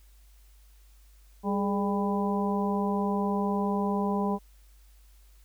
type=harmonic tone with a mistuned harmonic; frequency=199.1 Hz; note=G3; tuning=27 cents sharp; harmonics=1 / 2 / 3 / 4 / 5; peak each=-27 / -32 / -37 / -34 / -34 dBFS; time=1.43-4.39 s; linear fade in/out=50 ms; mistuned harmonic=2; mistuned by=+71 cents; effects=added 50 Hz sine -53 dBFS peak until 5.44 s + white hiss -65 dBFS RMS until 5.44 s